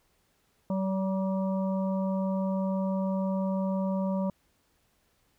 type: harmonic tone with a mistuned harmonic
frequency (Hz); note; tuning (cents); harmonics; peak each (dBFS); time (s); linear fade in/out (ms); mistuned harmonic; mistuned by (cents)
191; G3; -45; 1 / 3 / 5 / 6; -27 / -33 / -39 / -46; 0.7-4.3; 2; 6; +40
effects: pink hiss -70 dBFS RMS until 5.38 s